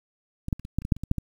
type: clicks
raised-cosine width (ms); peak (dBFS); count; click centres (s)
5; -18 / -11 / -29 / -25 / -11 / -29 / -18 / -6 / -27 / -19 / -8 / -16; 12; 0.484 / 0.528 / 0.596 / 0.651 / 0.786 / 0.82 / 0.851 / 0.922 / 0.966 / 1.036 / 1.114 / 1.183
effects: 8-bit